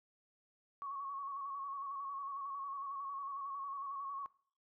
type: tone with vibrato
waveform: sine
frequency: 1108.7 Hz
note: C#6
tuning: in tune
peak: -40 dBFS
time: 0.82-4.26 s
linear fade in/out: 0 ms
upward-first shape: square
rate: 11 Hz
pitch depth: 35 cents each way
effects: noise-tail reverb RT60 0.5 s tail -21 dB re dry